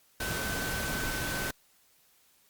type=tone in noise; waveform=sine; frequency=1526 Hz; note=G6; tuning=47 cents flat; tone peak=-36 dBFS; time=0.2-1.51 s; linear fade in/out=5 ms; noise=pink; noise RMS=-34 dBFS; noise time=0.2-1.51 s; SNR=-5 dB; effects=white hiss -65 dBFS RMS until 2.49 s + Opus 48 kbps